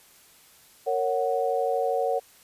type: chord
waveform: sine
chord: F# major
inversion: first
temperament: just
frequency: 462.5 / 555 / 740 Hz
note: A#4 / C#5 / F#5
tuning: -14 / +2 / 0 cents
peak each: -27 dBFS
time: 0.86-2.2 s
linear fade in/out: 20 ms
effects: white hiss -55 dBFS RMS until 2.43 s + resampled to 32000 Hz